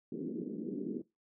pink band-pass noise, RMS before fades -39 dBFS, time 0.12-1.02 s, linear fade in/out 5 ms, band 180 to 410 Hz, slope 48 dB/octave, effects noise-tail reverb RT60 0.2 s tail -19 dB re dry

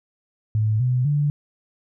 sine tone with pitch steps, 108.2 / 125.73 / 146.11 Hz, A2 / B2 / D3, -29 / +31 / -9 cents, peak -17 dBFS, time 0.55-1.3 s, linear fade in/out 0 ms, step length 250 ms, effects none

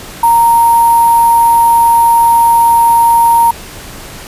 sine tone with sample-and-hold, 930 Hz, A#5, 4 cents flat, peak -4 dBFS, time 0.23-3.51 s, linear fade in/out 5 ms, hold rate 11025 Hz, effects pink hiss -29 dBFS RMS until 4.27 s + resampled to 32000 Hz

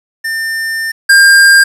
square tone pair in turn, 1800 / 1603.6 Hz, A6 / G6, +39 / +39 cents, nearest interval major second, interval 200 cents, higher first, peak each -15 / -3 dBFS, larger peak second, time 0.24-0.92 / 1.09-1.64 s, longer first, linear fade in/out 10 ms, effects resampled to 32000 Hz + 7-bit

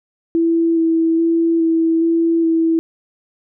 sine tone with vibrato, 329.6 Hz, E4, in tune, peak -12 dBFS, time 0.35-2.79 s, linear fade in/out 0 ms, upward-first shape square, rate 1.2 Hz, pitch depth 13 cents each way, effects none

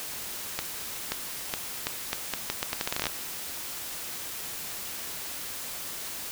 accelerating click train, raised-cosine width 0.2 ms, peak -10 dBFS, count 18, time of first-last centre 0.59-3.068 s, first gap 530 ms, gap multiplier 0.79, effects white hiss -37 dBFS RMS until 6.31 s

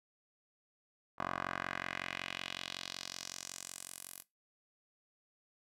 10% pulse tone with band-pass filter sweep, 45.37 Hz, F#1, 33 cents flat, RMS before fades -43 dBFS, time 1.18-4.23 s, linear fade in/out 20 ms, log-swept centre 1100 to 12000 Hz, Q 1.9, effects noise-tail reverb RT60 0.2 s tail -19 dB re dry

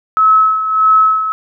sine tone with tremolo, 1292 Hz, E6, 35 cents flat, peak -5 dBFS, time 0.17-1.32 s, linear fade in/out 0 ms, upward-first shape sine, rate 1.6 Hz, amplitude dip 65%, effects none

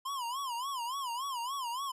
square tone with vibrato, 1023 Hz, C6, 39 cents flat, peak -35 dBFS, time 0.05-1.92 s, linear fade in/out 10 ms, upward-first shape sine, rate 3.5 Hz, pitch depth 170 cents each way, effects resampled to 32000 Hz

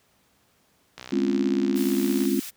click train, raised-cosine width 0.2 ms, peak -20 dBFS, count 81, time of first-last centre 0.98-2.254 s, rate 62.8 Hz
sine chord, Db major seventh, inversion second, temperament just, 207.9 / 259.9 / 277.2 / 346.5 Hz, Ab3 / C4 / Db4 / F4, +2 / -11 / 0 / -14 cents, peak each -26 dBFS, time 1.12-2.4 s, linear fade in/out 5 ms
white high-pass noise, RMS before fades -37 dBFS, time 1.75-2.51 s, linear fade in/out 20 ms, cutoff 1700 Hz, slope 12 dB/octave
effects pink hiss -64 dBFS RMS until 2.56 s + high-pass 80 Hz 12 dB/octave

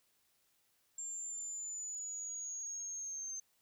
sine exponential sweep, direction down, 7380 to 6272 Hz, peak -40 dBFS, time 0.98-3.4 s, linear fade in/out 5 ms, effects white hiss -75 dBFS RMS until 3.61 s

